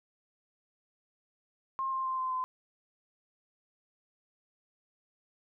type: tone with pitch steps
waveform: sine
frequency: 1065 / 1055.2 / 1045.5 / 1035.9 / 1026.3 Hz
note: C6 / C6 / C6 / C6 / C6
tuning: +30 / +14 / -2 / -18 / -34 cents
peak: -30 dBFS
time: 1.79-2.44 s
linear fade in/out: 0 ms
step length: 130 ms
effects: none